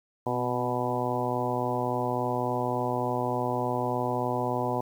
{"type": "harmonic tone with a mistuned harmonic", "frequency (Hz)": 123.47, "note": "B2", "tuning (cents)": 0, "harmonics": [1, 2, 3, 4, 5, 6, 7, 8], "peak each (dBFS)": [-34, -34, -34, -34, -34, -34, -34, -34], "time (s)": [0.26, 4.81], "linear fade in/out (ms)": 5, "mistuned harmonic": 2, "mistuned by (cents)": 26, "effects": ["9-bit"]}